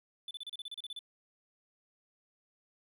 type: tone bursts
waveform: triangle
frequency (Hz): 3500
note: A7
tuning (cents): -10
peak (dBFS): -38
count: 12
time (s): 0.28-0.991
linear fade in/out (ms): 2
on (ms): 29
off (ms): 33
effects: none